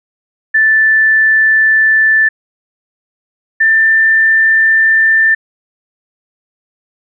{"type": "tone pair in turn", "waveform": "sine", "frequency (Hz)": [1760, 1782.5], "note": ["A6", "A6"], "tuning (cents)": [0, 22], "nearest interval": "unison", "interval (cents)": 22, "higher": "second", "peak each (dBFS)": -6, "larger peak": "neither", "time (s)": [[0.54, 2.29], [3.6, 5.35]], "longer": "neither", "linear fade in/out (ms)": 10, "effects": []}